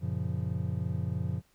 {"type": "chord", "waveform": "triangle", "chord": "Gb major seventh", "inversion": "none", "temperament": "just", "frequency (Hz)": [92.5, 115.62, 138.75, 173.43], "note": ["Gb2", "Bb2", "Db3", "F3"], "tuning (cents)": [0, -14, 2, -12], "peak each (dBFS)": [-32, -33, -34, -34], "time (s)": [0, 1.42], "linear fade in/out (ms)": 50, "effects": ["pink hiss -68 dBFS RMS until 1.54 s"]}